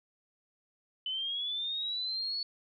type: linear sweep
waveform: sine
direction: up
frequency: 3005 to 4435 Hz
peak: -32 dBFS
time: 1.06-2.43 s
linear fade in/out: 2 ms
effects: none